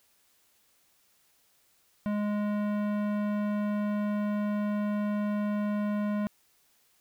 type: tone with tanh clipping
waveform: sine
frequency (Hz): 207.7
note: G#3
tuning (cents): 0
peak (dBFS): -29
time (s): 2.06-6.27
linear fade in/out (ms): 0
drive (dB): 17
effects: white hiss -67 dBFS RMS until 7 s